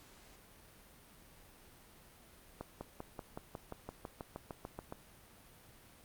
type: accelerating click train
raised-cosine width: 1 ms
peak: -28 dBFS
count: 15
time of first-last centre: 2.61-4.924 s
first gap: 200 ms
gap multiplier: 0.97
effects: pink hiss -60 dBFS RMS until 6.04 s + Opus 48 kbps